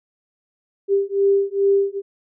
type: beating tone pair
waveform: sine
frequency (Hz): 395.1 / 397.5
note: G4 / G4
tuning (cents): +14 / +24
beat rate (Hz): 2.4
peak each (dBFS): -18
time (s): 0.88-2.02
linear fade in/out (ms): 50
effects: none